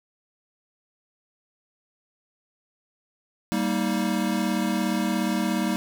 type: chord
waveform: square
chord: Eb major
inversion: first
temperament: equal with one note detuned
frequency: 196 / 233.1 / 315.5 Hz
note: G3 / Bb3 / Eb4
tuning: 0 / 0 / +24 cents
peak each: -27 / -28 / -29 dBFS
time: 3.52-5.76 s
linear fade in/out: 0 ms
effects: none

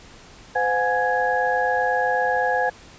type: tone cluster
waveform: sine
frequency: 510 / 722 / 830 / 1666 Hz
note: C5 / F#5 / G#5 / G#6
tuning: -44 / -43 / -1 / +5 cents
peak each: -24 dBFS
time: 0.55-2.7 s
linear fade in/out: 10 ms
effects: pink hiss -46 dBFS RMS until 2.98 s + resampled to 16000 Hz

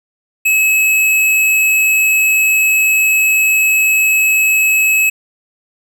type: tone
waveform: square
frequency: 2578 Hz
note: E7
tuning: 39 cents flat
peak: -10 dBFS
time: 0.45-5.1 s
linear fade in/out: 10 ms
effects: none

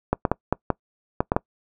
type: clicks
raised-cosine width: 1 ms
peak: -5 dBFS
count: 8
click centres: 0.13 / 0.252 / 0.316 / 0.526 / 0.703 / 1.205 / 1.319 / 1.365 s
effects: noise-tail reverb RT60 0.1 s tail -24 dB re dry

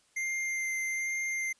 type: tone with vibrato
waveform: square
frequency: 2096 Hz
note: C7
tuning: 2 cents sharp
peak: -31 dBFS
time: 0.16-1.53 s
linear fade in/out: 10 ms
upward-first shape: sine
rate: 1.2 Hz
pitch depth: 10 cents each way
effects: white hiss -67 dBFS RMS until 1.59 s + resampled to 22050 Hz

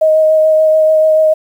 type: tone with vibrato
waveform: sine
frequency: 627 Hz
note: D#5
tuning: 13 cents sharp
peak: -6 dBFS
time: 0.01-1.34 s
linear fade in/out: 10 ms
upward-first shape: sine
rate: 6.9 Hz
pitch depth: 12 cents each way
effects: 7-bit

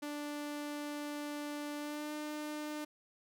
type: tone with pitch glide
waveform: sawtooth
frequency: 293.7 to 300.9 Hz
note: D4 to D4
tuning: 0 to +42 cents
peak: -35 dBFS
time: 0.02-2.85 s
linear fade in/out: 10 ms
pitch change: +42 cents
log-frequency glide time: 1.78-2.12 s
effects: none

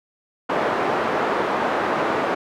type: band-pass noise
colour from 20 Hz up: pink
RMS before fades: -22 dBFS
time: 0.49-2.35 s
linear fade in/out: 10 ms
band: 390 to 1300 Hz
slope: 12 dB/octave
effects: none

